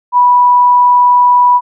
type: tone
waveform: sine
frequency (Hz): 982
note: B5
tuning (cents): -10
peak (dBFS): -4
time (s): 0.12-1.61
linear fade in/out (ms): 50
effects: none